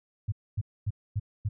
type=tone bursts; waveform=sine; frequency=103.83 Hz; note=G#2; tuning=in tune; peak=-25 dBFS; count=5; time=0.28-1.49 s; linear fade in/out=10 ms; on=42 ms; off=250 ms; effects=none